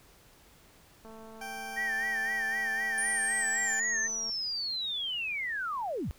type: click train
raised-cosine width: 1 ms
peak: -37 dBFS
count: 722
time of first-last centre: 1.05-4.298 s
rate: 222 Hz
type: tone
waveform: 20% pulse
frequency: 784 Hz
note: G5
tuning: in tune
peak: -33 dBFS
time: 1.41-3.8 s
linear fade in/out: 5 ms
type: tone with vibrato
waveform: sine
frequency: 1845 Hz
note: A#6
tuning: 18 cents flat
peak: -29 dBFS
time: 1.76-4.08 s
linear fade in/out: 20 ms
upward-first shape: sine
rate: 3.9 Hz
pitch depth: 87 cents each way
type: linear sweep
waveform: sine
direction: down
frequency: 9397 to 38.96 Hz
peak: -31 dBFS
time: 2.98-6.11 s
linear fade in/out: 0 ms
effects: pink hiss -59 dBFS RMS until 6.18 s